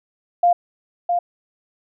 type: tone with echo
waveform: sine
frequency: 700 Hz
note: F5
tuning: 4 cents sharp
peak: -11 dBFS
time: 0.43-0.53 s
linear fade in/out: 5 ms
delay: 660 ms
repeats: 1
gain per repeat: -5 dB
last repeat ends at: 1.19 s
effects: none